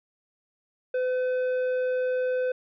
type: tone with tanh clipping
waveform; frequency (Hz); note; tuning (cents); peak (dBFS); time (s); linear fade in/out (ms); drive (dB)
sine; 507; B4; +45; -25; 0.94-2.52; 5; 8
effects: none